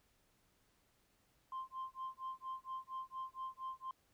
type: tone with tremolo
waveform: sine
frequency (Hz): 1048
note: C6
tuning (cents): +2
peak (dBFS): -38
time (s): 1.52-3.91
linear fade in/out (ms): 2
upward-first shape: sine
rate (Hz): 4.3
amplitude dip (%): 100
effects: tanh soft clip ceiling -38 dBFS + pink hiss -75 dBFS RMS until 4.13 s